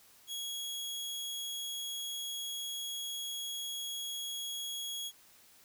sawtooth tone, 3322 Hz, G#7, in tune, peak -34 dBFS, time 0.27-5.12 s, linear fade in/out 50 ms, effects white hiss -61 dBFS RMS until 5.64 s

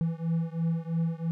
triangle beating tone pair, 164 / 167 Hz, E3 / E3, -9 / +23 cents, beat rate 3 Hz, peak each -27 / -28 dBFS, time 0.01-1.31 s, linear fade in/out 0 ms, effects none

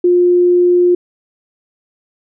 sine tone, 354.7 Hz, F4, 27 cents sharp, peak -7 dBFS, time 0.04-0.95 s, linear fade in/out 5 ms, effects none

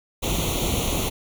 pink noise with comb filter, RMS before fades -24 dBFS, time 0.22-1.1 s, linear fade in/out 20 ms, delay 0.3 ms, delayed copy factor +0.85, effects none

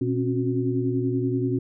sine tone cluster, 122 / 264.7 / 275.1 / 365.4 Hz, B2 / C4 / C#4 / F#4, -21 / +20 / -13 / -22 cents, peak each -26 / -29 / -27 / -27 dBFS, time 0.01-1.59 s, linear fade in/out 5 ms, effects none

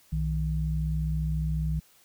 sine tone pair together, 62.16 / 156.8 Hz, B1 / D#3, +12 / +14 cents, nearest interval octave + major third, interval 1602 cents, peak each -28 dBFS, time 0.12-1.8 s, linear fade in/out 10 ms, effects white hiss -60 dBFS RMS until 2.04 s

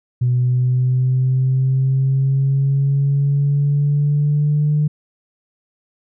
sine linear sweep, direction up, 123.47 to 150.3 Hz, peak -12 dBFS, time 0.21-4.88 s, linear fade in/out 10 ms, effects tanh soft clip ceiling -9 dBFS

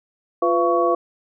sine tone cluster, 348.5 / 500 / 681 / 1120 Hz, F4 / B4 / F5 / C#6, -4 / +21 / -44 / +18 cents, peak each -21 dBFS, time 0.42-0.95 s, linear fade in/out 5 ms, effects none

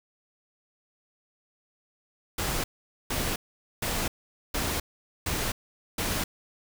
pink noise bursts, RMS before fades -29 dBFS, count 6, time 2.38-6.24 s, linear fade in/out 5 ms, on 260 ms, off 460 ms, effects none

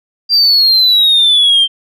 sine exponential sweep, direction down, 4753 to 3136 Hz, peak -4 dBFS, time 0.29-1.68 s, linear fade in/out 50 ms, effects tanh soft clip ceiling -4 dBFS

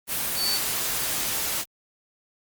sine tone in noise, 4501 Hz, C#8, 26 cents sharp, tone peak -24 dBFS, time 0.35-0.6 s, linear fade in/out 50 ms, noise white, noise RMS -27 dBFS, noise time 0.07-1.65 s, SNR 0 dB, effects Opus 24 kbps

